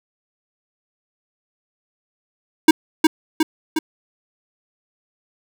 square tone with echo, 317 Hz, D#4, 32 cents sharp, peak -5 dBFS, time 2.68-2.71 s, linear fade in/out 5 ms, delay 360 ms, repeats 3, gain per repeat -4 dB, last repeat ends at 3.79 s, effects none

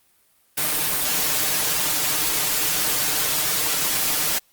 white noise with comb filter, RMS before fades -22 dBFS, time 0.57-4.39 s, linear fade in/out 10 ms, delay 6.6 ms, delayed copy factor +0.9, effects white hiss -61 dBFS RMS until 4.52 s + Opus 32 kbps

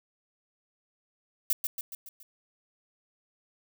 violet noise with echo, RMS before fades -25 dBFS, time 1.5-1.53 s, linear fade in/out 2 ms, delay 140 ms, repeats 5, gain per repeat -5 dB, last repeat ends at 2.23 s, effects none

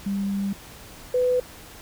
sine tone pair in turn, 198.2 / 499.4 Hz, G3 / B4, +19 / +19 cents, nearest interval octave + major third, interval 1600 cents, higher second, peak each -23 / -18 dBFS, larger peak second, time 0.06-0.53 / 1.14-1.4 s, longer first, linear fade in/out 5 ms, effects pink hiss -44 dBFS RMS until 1.81 s

